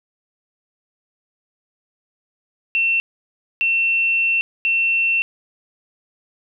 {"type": "tone bursts at uneven times", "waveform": "sine", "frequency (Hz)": 2700, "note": "E7", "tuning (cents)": 41, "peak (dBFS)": -15, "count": 3, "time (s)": [[2.75, 3], [3.61, 4.41], [4.65, 5.22]], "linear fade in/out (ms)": 0, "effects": []}